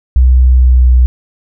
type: tone with pitch glide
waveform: sine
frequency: 63.3 to 62.14 Hz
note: B1 to B1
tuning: +43 to +11 cents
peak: -3 dBFS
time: 0.16-1.06 s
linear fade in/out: 0 ms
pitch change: -32 cents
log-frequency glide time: 0.5-0.94 s
effects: none